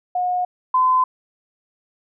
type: tone pair in turn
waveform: sine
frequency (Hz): 723 / 1022.5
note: F#5 / C6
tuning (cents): -40 / -40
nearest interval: tritone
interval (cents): 600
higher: second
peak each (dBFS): -18 / -13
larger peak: second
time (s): 0.15-0.45 / 0.74-1.04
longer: neither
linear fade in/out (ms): 5
effects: none